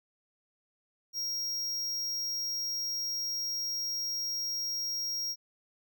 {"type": "tone", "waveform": "square", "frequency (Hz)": 5600, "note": "F8", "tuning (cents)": 4, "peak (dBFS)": -32, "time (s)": [1.13, 5.36], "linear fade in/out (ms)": 50, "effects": []}